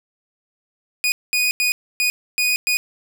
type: tone bursts at uneven times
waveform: sawtooth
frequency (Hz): 2474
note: D#7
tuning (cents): -10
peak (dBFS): -13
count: 6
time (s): 1.04-1.12 / 1.33-1.51 / 1.6-1.72 / 2-2.1 / 2.38-2.56 / 2.67-2.77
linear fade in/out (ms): 0
effects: none